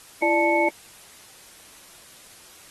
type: tone cluster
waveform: sine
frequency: 335.6 / 593 / 879 / 2208 Hz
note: E4 / D5 / A5 / C#7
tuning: +31 / +17 / -2 / -7 cents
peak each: -23 dBFS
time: 0.22-0.69 s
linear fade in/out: 5 ms
effects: white hiss -48 dBFS RMS until 2.7 s + AAC 32 kbps